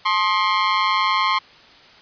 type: tone with amplitude modulation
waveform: sawtooth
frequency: 1060 Hz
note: C6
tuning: 22 cents sharp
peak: -9 dBFS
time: 0.05-1.39 s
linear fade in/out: 10 ms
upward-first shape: sine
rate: 190 Hz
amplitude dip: 80%
effects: white hiss -47 dBFS RMS until 2.01 s + resampled to 11025 Hz